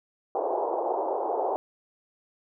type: band-pass noise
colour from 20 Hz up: white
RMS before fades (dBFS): -28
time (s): 0.35-1.56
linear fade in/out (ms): 0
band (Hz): 360 to 890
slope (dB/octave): 48
effects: none